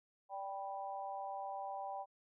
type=tone with amplitude modulation; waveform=sine; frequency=784 Hz; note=G5; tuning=in tune; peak=-36 dBFS; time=0.29-2.06 s; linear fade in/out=50 ms; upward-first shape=sine; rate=200 Hz; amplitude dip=100%; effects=none